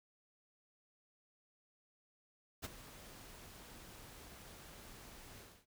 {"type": "noise with ADSR envelope", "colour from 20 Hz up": "pink", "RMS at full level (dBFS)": -41, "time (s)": [2.62, 5.66], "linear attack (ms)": 28, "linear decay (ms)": 22, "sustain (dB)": -14, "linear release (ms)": 260, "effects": []}